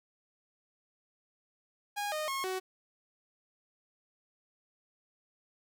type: tone with pitch steps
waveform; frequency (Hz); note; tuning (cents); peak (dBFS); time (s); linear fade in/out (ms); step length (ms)
sawtooth; 820 / 615 / 1084 / 374.2; G#5 / D#5 / C#6 / F#4; -22 / -20 / -39 / +20; -29; 1.96-2.6; 20; 160
effects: none